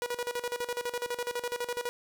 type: tone with tremolo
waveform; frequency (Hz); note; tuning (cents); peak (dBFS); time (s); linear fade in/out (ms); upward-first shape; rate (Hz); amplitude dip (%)
sawtooth; 484.3; B4; -34; -26; 0.02-1.89; 0; square; 12; 80
effects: none